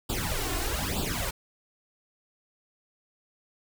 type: noise with flanger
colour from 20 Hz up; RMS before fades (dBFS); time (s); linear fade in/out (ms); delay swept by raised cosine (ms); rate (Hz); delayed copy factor
pink; -30; 0.09-1.31; 10; 0.24 to 2.84; 1.1; +0.95
effects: none